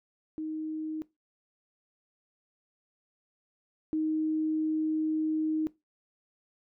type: tone pair in turn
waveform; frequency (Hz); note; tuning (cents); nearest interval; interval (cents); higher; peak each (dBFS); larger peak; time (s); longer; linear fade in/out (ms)
sine; 312.7 / 312.7; D#4 / D#4; +9 / +9; unison; 0; neither; -32 / -26; second; 0.38-1.02 / 3.93-5.67; second; 0
effects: noise-tail reverb RT60 0.2 s tail -19 dB re dry